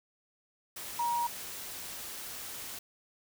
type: tone in noise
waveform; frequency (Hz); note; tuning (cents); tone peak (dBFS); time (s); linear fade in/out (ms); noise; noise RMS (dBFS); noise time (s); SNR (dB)
sine; 948; A#5; +29; -28; 0.99-1.27; 5; white; -42; 0.76-2.79; +11
effects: none